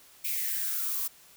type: noise with high-pass filter sweep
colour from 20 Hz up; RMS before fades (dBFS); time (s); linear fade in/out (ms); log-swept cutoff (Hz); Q
violet; -31; 0.24-1.08; 10; 2400 to 1000; 5.9
effects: white hiss -56 dBFS RMS until 1.36 s